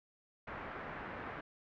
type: low-pass noise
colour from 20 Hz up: white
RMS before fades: -45 dBFS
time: 0.47-1.41 s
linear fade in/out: 5 ms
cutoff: 1800 Hz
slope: 24 dB/octave
effects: none